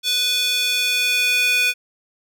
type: tone with high-pass filter sweep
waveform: square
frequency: 493.9 Hz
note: B4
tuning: in tune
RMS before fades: -19 dBFS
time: 0.03-1.74 s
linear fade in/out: 50 ms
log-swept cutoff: 3500 to 2300 Hz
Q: 3.4
effects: none